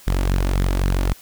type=tone with flanger; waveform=sawtooth; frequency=46.25 Hz; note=F#1; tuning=in tune; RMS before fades=-19 dBFS; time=0.07-1.13 s; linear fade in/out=0 ms; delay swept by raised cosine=0.52 to 3.52 ms; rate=3.7 Hz; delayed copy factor=+0.5; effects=white hiss -46 dBFS RMS until 1.21 s